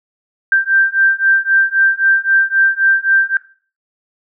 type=beating tone pair; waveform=sine; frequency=1571 / 1574.8 Hz; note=G6 / G6; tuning=+3 / +8 cents; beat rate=3.8 Hz; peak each=-13 dBFS; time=0.52-3.37 s; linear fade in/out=2 ms; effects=noise-tail reverb RT60 0.4 s tail -17 dB re dry